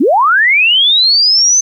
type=linear sweep; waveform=sine; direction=up; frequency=218.3 to 6230 Hz; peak=-6 dBFS; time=0-1.61 s; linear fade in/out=10 ms; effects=8-bit